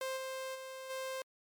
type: tone with level steps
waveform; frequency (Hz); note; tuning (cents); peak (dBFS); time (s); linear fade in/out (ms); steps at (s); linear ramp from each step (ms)
sawtooth; 525; C5; +6; -32 / -35 / -40 / -34; 0.01-1.22; 2; 0.16 / 0.54 / 0.89; 20
effects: MP3 96 kbps